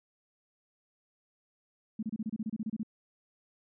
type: tone bursts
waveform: sine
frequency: 218.4 Hz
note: A3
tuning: 13 cents flat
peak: -31 dBFS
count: 13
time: 1.99-2.832 s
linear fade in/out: 5 ms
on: 38 ms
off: 29 ms
effects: none